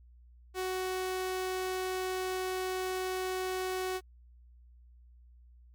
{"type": "tone", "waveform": "sawtooth", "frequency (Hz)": 372.1, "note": "F#4", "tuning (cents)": 10, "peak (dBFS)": -28, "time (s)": [0.54, 4.01], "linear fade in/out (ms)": 50, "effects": ["added 60 Hz sine -54 dBFS peak until 5.74 s", "MP3 96 kbps"]}